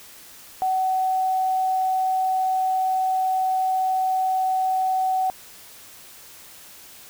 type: tone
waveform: sine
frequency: 753 Hz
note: F#5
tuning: 30 cents sharp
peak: -19 dBFS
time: 0.62-5.3 s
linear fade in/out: 0 ms
effects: white hiss -45 dBFS RMS until 7.09 s